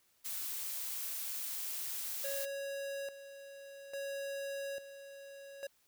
blue noise, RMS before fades -40 dBFS, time 0.24-2.46 s, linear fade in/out 20 ms
square tone with tremolo, 554.4 Hz, C#5, in tune, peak -39 dBFS, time 2.24-5.67 s, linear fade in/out 5 ms, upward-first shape square, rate 0.59 Hz, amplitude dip 70%
effects white hiss -72 dBFS RMS until 5.87 s

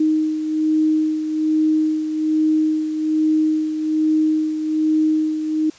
sine beating tone pair, 311.1 / 312.3 Hz, D#4 / D#4, 0 / +7 cents, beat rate 1.2 Hz, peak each -16 / -24 dBFS, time 0-5.7 s, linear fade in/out 5 ms, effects white hiss -46 dBFS RMS until 5.78 s + resampled to 16000 Hz

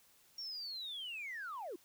sine linear sweep, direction down, 5588 to 304.6 Hz, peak -40 dBFS, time 0.38-1.76 s, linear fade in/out 5 ms, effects tanh soft clip ceiling -38 dBFS + white hiss -67 dBFS RMS until 1.84 s

